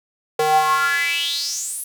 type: tone with high-pass filter sweep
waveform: square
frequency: 154.2 Hz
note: D#3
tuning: 15 cents flat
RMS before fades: -20 dBFS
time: 0.39-1.84 s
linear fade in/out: 5 ms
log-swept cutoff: 540 to 11000 Hz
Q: 6.6
effects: 8-bit